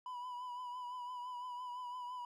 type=tone with vibrato; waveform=triangle; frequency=989 Hz; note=B5; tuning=2 cents sharp; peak=-40 dBFS; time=0.06-2.25 s; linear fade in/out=2 ms; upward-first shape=triangle; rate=5.9 Hz; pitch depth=44 cents each way; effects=none